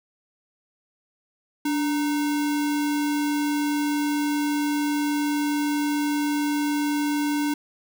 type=tone with sample-and-hold; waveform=sine; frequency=292.2 Hz; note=D4; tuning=9 cents flat; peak=-21 dBFS; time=1.65-7.54 s; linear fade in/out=5 ms; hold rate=1225 Hz; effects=none